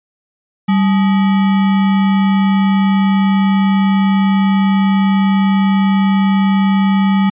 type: tone with sample-and-hold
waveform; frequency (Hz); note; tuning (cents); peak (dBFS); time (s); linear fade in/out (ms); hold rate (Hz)
sine; 195; G3; -9; -9; 0.68-7.3; 10; 1050
effects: resampled to 8000 Hz